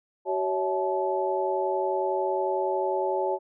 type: tone cluster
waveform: sine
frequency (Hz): 378.6 / 559 / 650 / 864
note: F#4 / C#5 / E5 / A5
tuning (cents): +40 / +14 / -24 / -32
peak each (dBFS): -28 / -29 / -33 / -29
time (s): 0.25-3.39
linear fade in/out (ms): 50
effects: none